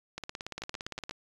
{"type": "two click trains", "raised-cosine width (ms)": 0.2, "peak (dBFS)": [-20, -21], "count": [17, 5], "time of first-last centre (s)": [[0.18, 1.094], [0.62, 1.11]], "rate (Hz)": [17.5, 8.16], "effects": ["resampled to 24000 Hz"]}